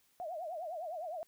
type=tone with vibrato; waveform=sine; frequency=670 Hz; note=E5; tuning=28 cents sharp; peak=-38 dBFS; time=0.2-1.23 s; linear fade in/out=0 ms; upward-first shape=triangle; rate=9.8 Hz; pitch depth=210 cents each way; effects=white hiss -71 dBFS RMS until 1.27 s